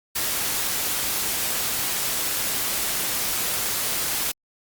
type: noise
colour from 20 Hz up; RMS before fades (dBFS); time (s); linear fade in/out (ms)
white; -25; 0.15-4.32; 10
effects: Opus 48 kbps